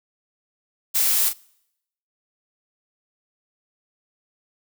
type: noise with echo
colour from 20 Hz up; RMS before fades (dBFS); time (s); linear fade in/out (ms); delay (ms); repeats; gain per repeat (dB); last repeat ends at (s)
blue; -20; 0.94-1.3; 20; 36; 1; -8; 1.336
effects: noise-tail reverb RT60 0.8 s tail -25 dB re dry